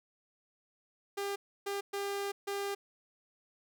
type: tone bursts at uneven times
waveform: sawtooth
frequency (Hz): 400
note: G4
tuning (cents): +35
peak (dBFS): -30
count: 4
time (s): 1.17-1.36 / 1.66-1.81 / 1.93-2.32 / 2.47-2.75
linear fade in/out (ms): 10
effects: none